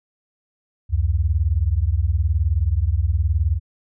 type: beating tone pair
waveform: sine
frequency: 69.3 / 88.3 Hz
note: C#2 / F2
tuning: 0 / +20 cents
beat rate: 19 Hz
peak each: -19 / -19 dBFS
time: 0.89-3.6 s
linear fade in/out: 50 ms
effects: none